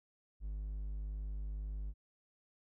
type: tone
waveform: triangle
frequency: 51 Hz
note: G#1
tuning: 31 cents flat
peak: -36 dBFS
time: 0.4-1.94 s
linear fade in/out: 50 ms
effects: none